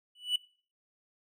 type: tone with exponential growth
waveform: triangle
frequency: 2960 Hz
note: F#7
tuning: in tune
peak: -21 dBFS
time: 0.15-0.36 s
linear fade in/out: 5 ms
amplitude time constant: 45 ms
effects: noise-tail reverb RT60 0.4 s tail -20 dB re dry